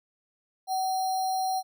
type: tone with sample-and-hold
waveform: sine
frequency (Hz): 753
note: F#5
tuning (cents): +30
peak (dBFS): -25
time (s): 0.67-1.63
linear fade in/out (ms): 50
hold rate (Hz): 4900
effects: none